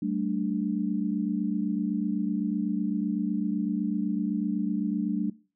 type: chord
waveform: sine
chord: G suspended second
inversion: none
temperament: equal with one note detuned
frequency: 192.08 / 220 / 293.7 Hz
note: G3 / A3 / D4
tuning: -35 / 0 / 0 cents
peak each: -30 dBFS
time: 0.02-5.3 s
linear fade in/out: 5 ms
effects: noise-tail reverb RT60 0.4 s tail -22 dB re dry